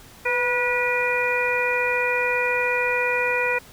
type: harmonic tone with a mistuned harmonic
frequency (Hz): 485.7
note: B4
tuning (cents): -29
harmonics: 1 / 2 / 3 / 4 / 5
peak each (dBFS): -25 / -28 / -28 / -27 / -24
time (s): 0.25-3.59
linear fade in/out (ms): 10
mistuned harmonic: 1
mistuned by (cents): +37
effects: pink hiss -47 dBFS RMS until 3.72 s